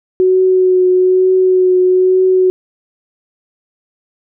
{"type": "tone with vibrato", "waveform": "sine", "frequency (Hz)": 370, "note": "F#4", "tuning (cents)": 0, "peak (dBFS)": -7, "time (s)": [0.2, 2.5], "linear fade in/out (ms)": 0, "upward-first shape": "triangle", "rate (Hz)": 1.1, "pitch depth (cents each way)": 19, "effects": []}